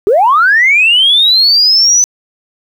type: linear sweep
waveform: sine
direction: up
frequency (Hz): 370 to 6070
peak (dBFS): -4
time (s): 0.07-2.04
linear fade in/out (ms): 0
effects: tanh soft clip ceiling 0 dBFS + 7-bit